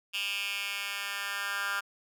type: tone with high-pass filter sweep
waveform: 10% pulse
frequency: 200 Hz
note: G3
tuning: 35 cents sharp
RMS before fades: -34 dBFS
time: 0.13-1.81 s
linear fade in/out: 20 ms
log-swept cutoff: 2700 to 1500 Hz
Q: 5
effects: none